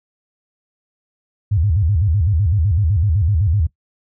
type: tone with vibrato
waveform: sine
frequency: 90.2 Hz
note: F#2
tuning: 44 cents flat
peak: -13 dBFS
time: 1.51-3.67 s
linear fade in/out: 10 ms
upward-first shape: square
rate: 7.9 Hz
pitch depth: 240 cents each way
effects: noise-tail reverb RT60 0.1 s tail -19 dB re dry